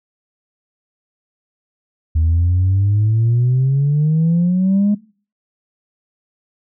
sine exponential sweep, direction up, 78.1 to 209.7 Hz, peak -10 dBFS, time 2.15-4.95 s, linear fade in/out 10 ms, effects noise-tail reverb RT60 0.4 s tail -21 dB re dry + tanh soft clip ceiling -9 dBFS

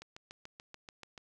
click train, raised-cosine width 0.2 ms, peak -30 dBFS, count 9, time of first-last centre 0.02-1.178 s, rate 6.91 Hz, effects none

